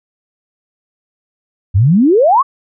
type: exponential sweep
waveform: sine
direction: up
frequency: 86.9 to 1175 Hz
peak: -6 dBFS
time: 1.74-2.43 s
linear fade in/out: 20 ms
effects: none